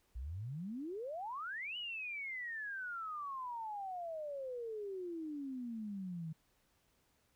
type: exponential two-way sweep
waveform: sine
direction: up then down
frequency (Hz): 55.6 to 2981 to 155.5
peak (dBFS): -40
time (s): 0.15-6.33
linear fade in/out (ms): 10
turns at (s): 1.77
effects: pink hiss -75 dBFS RMS until 7.35 s